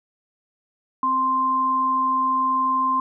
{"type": "tone pair together", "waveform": "sine", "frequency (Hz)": [261.6, 1046.5], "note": ["C4", "C6"], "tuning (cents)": [0, 0], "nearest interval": "2 octaves", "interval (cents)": 2400, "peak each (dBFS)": [-30, -18], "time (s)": [1.03, 3], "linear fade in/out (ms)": 2, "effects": []}